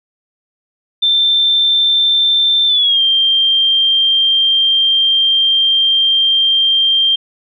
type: tone with pitch glide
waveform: sine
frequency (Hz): 3564 to 3175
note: A7 to G7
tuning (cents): +22 to +21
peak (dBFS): -9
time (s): 1.02-7.16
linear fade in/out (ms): 10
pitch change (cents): -201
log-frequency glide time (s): 2.67-3.01
effects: none